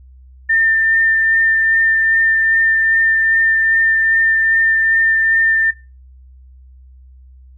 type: tone with vibrato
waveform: sine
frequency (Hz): 1800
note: A6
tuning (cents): +39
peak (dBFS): -11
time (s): 0.49-5.71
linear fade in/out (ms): 10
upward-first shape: sine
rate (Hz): 2.5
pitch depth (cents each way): 8
effects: noise-tail reverb RT60 0.3 s tail -20 dB re dry + added 64 Hz sine -39 dBFS peak until 7.57 s